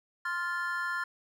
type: chord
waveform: triangle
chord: F major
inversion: second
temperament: just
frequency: 1047.7 / 1396.9 / 1746.1 Hz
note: C6 / F6 / A6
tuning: +2 / 0 / -14 cents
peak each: -35 / -32 / -33 dBFS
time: 0.25-1.04 s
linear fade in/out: 5 ms
effects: none